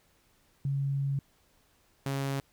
sine / sawtooth tone pair in turn, 138.59 / 137.39 Hz, C#3 / C#3, 0 / -15 cents, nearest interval unison, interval 15 cents, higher first, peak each -27 / -26 dBFS, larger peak second, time 0.65-1.19 / 2.06-2.4 s, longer first, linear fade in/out 2 ms, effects pink hiss -67 dBFS RMS until 2.52 s

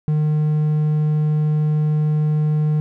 triangle tone, 152.2 Hz, D#3, 38 cents flat, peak -13 dBFS, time 0.08-2.8 s, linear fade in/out 0 ms, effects none

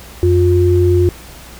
sine tone pair together, 90.1 / 354.7 Hz, F#2 / F4, -45 / +27 cents, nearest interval 2 octaves, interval 2372 cents, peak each -11 dBFS, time 0.23-1.09 s, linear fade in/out 0 ms, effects added 60 Hz sine -38 dBFS peak until 1.59 s + pink hiss -37 dBFS RMS until 1.59 s

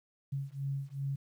sine beating tone pair, 136.9 / 139.5 Hz, C#3 / C#3, -21 / +11 cents, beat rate 2.6 Hz, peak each -37 / -37 dBFS, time 0.32-1.16 s, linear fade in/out 10 ms, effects 11-bit

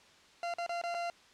40% pulse tone with dropouts, 690 Hz, F5, 21 cents flat, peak -33 dBFS, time 0.43-1.1 s, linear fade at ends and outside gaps 1 ms, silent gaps 0.539-0.584 / 0.664-0.693 / 0.815-0.837 / 0.943-0.947 s, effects white hiss -60 dBFS RMS until 1.33 s + low-pass 5000 Hz 12 dB/octave

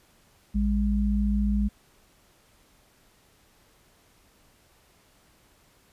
sine tone pair together, 57.19 / 204.5 Hz, A#1 / G#3, -32 / -26 cents, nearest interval octave + minor seventh, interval 2206 cents, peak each -24 dBFS, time 0.54-1.69 s, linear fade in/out 20 ms, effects pink hiss -61 dBFS RMS until 5.92 s + resampled to 32000 Hz

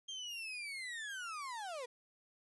35% pulse linear sweep, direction down, 3204 to 466.2 Hz, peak -40 dBFS, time 0.08-1.86 s, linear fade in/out 10 ms, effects resampled to 24000 Hz

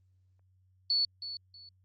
sine tone with echo, 4435 Hz, C#8, in tune, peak -25 dBFS, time 0.9-1.05 s, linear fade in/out 2 ms, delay 320 ms, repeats 2, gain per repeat -12 dB, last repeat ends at 1.69 s, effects added 93 Hz sine -64 dBFS peak until 1.84 s + Opus 24 kbps

